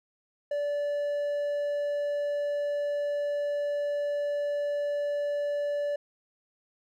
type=tone; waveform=triangle; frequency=580 Hz; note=D5; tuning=22 cents flat; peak=-25 dBFS; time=0.51-5.96 s; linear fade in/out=5 ms; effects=none